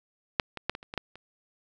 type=clicks; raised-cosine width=0.3 ms; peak=-6 / -20 / -10 / -20 / -29 / -21 / -12 / -30 dBFS; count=8; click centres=0.398 / 0.573 / 0.696 / 0.751 / 0.829 / 0.939 / 0.977 / 1.156 s; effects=none